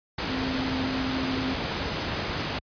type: tone in noise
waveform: sine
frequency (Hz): 261.8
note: C4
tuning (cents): +1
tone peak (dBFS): -28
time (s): 0.29-1.54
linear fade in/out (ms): 5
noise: pink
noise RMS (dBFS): -29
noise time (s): 0.18-2.59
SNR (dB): -2
effects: high-pass 60 Hz 12 dB/octave + resampled to 11025 Hz